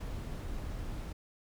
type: noise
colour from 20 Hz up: brown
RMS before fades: -39 dBFS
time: 0-1.13 s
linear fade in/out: 10 ms
effects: none